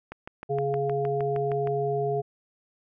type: click train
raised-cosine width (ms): 0.5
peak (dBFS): -22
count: 11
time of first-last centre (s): 0.12-1.673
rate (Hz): 6.44
type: harmonic tone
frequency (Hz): 139.5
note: C#3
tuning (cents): +11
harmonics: 1 / 3 / 5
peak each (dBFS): -31 / -26 / -30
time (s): 0.49-2.22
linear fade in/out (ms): 20
effects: none